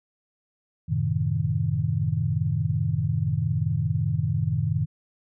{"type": "chord", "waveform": "sine", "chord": "F# diminished seventh", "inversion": "none", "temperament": "equal", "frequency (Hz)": [92.5, 110, 130.81, 155.56], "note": ["F#2", "A2", "C3", "Eb3"], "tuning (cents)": [0, 0, 0, 0], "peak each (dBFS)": [-29, -27, -28, -26], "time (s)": [0.88, 4.86], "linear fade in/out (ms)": 20, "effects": []}